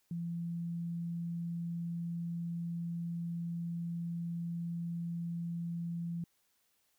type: tone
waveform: sine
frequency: 169.8 Hz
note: F3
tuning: 48 cents flat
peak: -35 dBFS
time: 0.11-6.24 s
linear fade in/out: 2 ms
effects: white hiss -75 dBFS RMS until 6.98 s